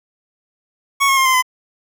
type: tone with pitch steps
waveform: 25% pulse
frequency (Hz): 1108.7 / 1085.3 / 1062.3 / 1039.8 / 1017.9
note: C#6 / C#6 / C6 / C6 / C6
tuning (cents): 0 / -37 / +26 / -11 / -48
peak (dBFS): -8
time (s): 1-1.425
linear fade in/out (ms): 20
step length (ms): 85
effects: none